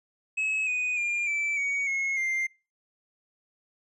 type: tone with pitch steps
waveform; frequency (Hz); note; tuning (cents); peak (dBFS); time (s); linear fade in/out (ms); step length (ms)
triangle; 2574 / 2488 / 2404 / 2324 / 2246 / 2171 / 2098; E7 / D#7 / D7 / D7 / C#7 / C#7 / C7; -42 / -1 / +40 / -19 / +22 / -37 / +4; -24; 0.37-2.47; 10; 300
effects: noise-tail reverb RT60 0.3 s tail -23 dB re dry + resampled to 22050 Hz